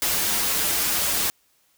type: noise with comb filter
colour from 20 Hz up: white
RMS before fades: -23 dBFS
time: 0.02-1.3 s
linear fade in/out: 0 ms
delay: 7.8 ms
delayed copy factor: -0.8
effects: white hiss -64 dBFS RMS until 1.77 s